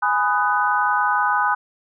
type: chord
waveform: sine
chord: G# minor seventh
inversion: none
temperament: just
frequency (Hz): 830.6 / 996.7 / 1245.9 / 1495.1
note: G#5 / B5 / D#6 / F#6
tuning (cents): 0 / +16 / +2 / +18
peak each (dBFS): -22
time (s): 0.02-1.55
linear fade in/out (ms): 10
effects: none